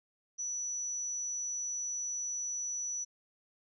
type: tone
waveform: sine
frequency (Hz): 5920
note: F#8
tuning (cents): 0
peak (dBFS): -34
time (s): 0.38-3.05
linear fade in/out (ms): 20
effects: none